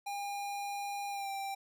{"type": "tone with pitch glide", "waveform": "square", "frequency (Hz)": [807, 786.3], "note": ["G#5", "G5"], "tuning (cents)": [-50, 5], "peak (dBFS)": -37, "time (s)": [0.06, 1.55], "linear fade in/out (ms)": 10, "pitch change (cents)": -45, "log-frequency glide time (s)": [1.09, 1.3], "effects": []}